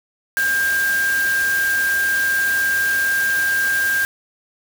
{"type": "tone in noise", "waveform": "sine", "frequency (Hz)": 1598, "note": "G6", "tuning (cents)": 33, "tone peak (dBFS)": -16, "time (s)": [0.37, 4.05], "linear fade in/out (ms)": 0, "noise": "white", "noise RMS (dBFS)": -28, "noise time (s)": [0.37, 4.05], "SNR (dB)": 9, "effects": []}